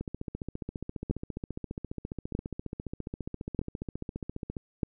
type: two click trains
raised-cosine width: 3 ms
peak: -15 / -22 dBFS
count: 4 / 68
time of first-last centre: 1.11-4.832 / 0.01-4.568 s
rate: 0.806 / 14.7 Hz
effects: none